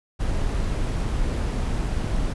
brown noise, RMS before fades -24 dBFS, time 0.19-2.34 s, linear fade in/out 20 ms, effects resampled to 24000 Hz

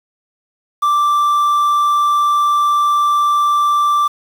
triangle tone with quantisation, 1174 Hz, D6, 1 cent flat, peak -9 dBFS, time 0.82-4.08 s, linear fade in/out 10 ms, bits 6, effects none

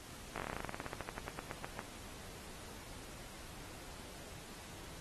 slowing click train, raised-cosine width 0.5 ms, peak -25 dBFS, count 24, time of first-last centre 0.36-1.792 s, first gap 18 ms, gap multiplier 1.1, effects pink hiss -52 dBFS RMS until 5 s + AAC 32 kbps

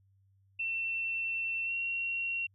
sine tone with pitch glide, 2695 to 2737 Hz, E7 to F7, +38 to -36 cents, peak -31 dBFS, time 0.59-2.47 s, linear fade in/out 10 ms, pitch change +26 cents, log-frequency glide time 1.65-1.72 s, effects added 97 Hz sine -64 dBFS peak until 2.54 s

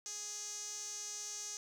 sawtooth tone with band-pass filter, 415.3 Hz, G#4, in tune, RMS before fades -44 dBFS, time 0.06-1.57 s, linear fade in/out 0 ms, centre 6300 Hz, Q 7.2, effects 11-bit

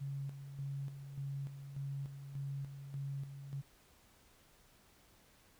sine tone with tremolo, 138.59 Hz, C#3, in tune, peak -38 dBFS, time 0-3.62 s, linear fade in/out 20 ms, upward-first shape square, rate 1.7 Hz, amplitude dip 60%, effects pink hiss -66 dBFS RMS until 5.59 s

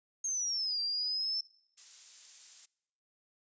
sine exponential two-way sweep, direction down then up, 6510 to 4699 to 5340 Hz, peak -31 dBFS, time 0.24-1.41 s, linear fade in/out 5 ms, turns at 0.81 s
violet noise, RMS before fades -44 dBFS, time 1.77-2.66 s, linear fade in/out 10 ms
effects noise-tail reverb RT60 0.9 s tail -25 dB re dry + resampled to 16000 Hz

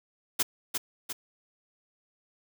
white noise with echo, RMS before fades -25 dBFS, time 0.39-0.43 s, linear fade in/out 10 ms, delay 350 ms, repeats 2, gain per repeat -5 dB, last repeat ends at 1.13 s, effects none

